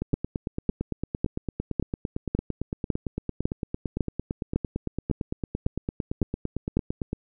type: two click trains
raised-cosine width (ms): 3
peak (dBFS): -15 / -10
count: 64 / 13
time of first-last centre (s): 0.02-7.131 / 0.14-6.77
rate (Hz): 8.86 / 1.81
effects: none